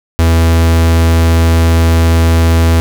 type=tone; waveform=45% pulse; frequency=82.6 Hz; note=E2; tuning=4 cents sharp; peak=-6 dBFS; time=0.19-2.8 s; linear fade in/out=0 ms; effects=none